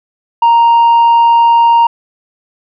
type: tone with tanh clipping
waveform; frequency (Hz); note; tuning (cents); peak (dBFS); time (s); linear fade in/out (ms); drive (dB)
sine; 932.3; A#5; 0; -5; 0.42-1.87; 5; 2
effects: none